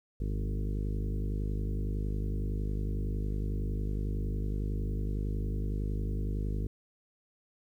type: harmonic tone with a mistuned harmonic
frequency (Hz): 50.9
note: G#1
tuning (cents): -34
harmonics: 1 / 2 / 3 / 4 / 5 / 6 / 7 / 8 / 9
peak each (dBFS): -31 / -37 / -41 / -43 / -45 / -47 / -48 / -49 / -50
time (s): 0.2-6.67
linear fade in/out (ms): 5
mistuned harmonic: 3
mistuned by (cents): +18
effects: 11-bit